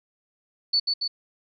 sine tone with echo, 4472 Hz, C#8, 14 cents sharp, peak -18 dBFS, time 0.73-0.8 s, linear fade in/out 10 ms, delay 140 ms, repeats 2, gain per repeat -3 dB, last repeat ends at 1.08 s, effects none

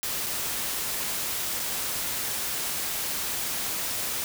white noise with dropouts, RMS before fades -30 dBFS, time 0.03-4.24 s, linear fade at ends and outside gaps 0 ms, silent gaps 0.263-0.267 / 1.596-1.6 s, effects none

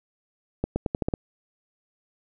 accelerating click train, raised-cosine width 2 ms, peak -11 dBFS, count 7, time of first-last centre 0.64-1.138 s, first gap 120 ms, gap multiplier 0.85, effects none

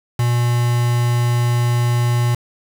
triangle tone with quantisation, 120 Hz, B2, 49 cents flat, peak -12 dBFS, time 0.19-2.35 s, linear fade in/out 5 ms, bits 4, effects none

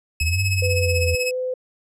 sawtooth tone with tremolo, 2573 Hz, E7, 43 cents flat, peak -17 dBFS, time 0.2-1.31 s, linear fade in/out 2 ms, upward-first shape sine, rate 16 Hz, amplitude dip 70%
sine linear two-way sweep, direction up then down, 75.1 to 98 to 83.6 Hz, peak -19 dBFS, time 0.21-1.15 s, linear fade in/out 0 ms, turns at 0.41 s
sine tone with pitch glide, 500 to 509 Hz, B4 to C5, +21 to -48 cents, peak -22 dBFS, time 0.62-1.54 s, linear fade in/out 5 ms, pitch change +31 cents, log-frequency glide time 1.22-1.37 s
effects low-pass 12000 Hz 12 dB/octave

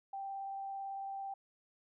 sine tone with vibrato, 784 Hz, G5, in tune, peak -39 dBFS, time 0.13-1.34 s, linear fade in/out 5 ms, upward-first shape sine, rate 18 Hz, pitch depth 8 cents each way, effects none

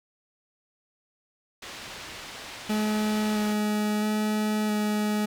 white low-pass noise, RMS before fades -41 dBFS, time 1.62-3.53 s, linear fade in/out 5 ms, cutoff 4200 Hz, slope 12 dB/octave
40% pulse tone with vibrato, 212 Hz, G#3, 36 cents sharp, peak -23 dBFS, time 2.69-5.26 s, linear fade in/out 10 ms, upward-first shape square, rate 0.75 Hz, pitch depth 10 cents each way
effects none

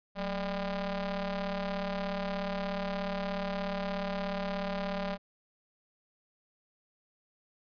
sawtooth ring-modulated tone, 203.7 Hz, G#3, 33 cents flat, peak -25 dBFS, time 0.15-5.18 s, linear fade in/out 50 ms, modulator 389 Hz, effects resampled to 11025 Hz

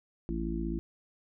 harmonic tone, 55.6 Hz, A1, 19 cents sharp, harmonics 1 / 3 / 4 / 5 / 6, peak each -35 / -38 / -38 / -41 / -36 dBFS, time 0.29-0.79 s, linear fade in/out 0 ms, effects none

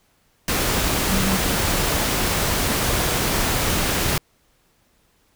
sine tone in noise, 191.6 Hz, G3, 39 cents flat, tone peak -21 dBFS, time 1.11-1.37 s, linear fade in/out 2 ms, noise pink, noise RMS -21 dBFS, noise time 0.48-4.18 s, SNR -3 dB, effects pink hiss -62 dBFS RMS until 5.35 s

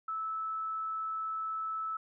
sine tone, 1308 Hz, E6, 14 cents flat, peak -33 dBFS, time 0.08-1.97 s, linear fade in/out 5 ms, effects none

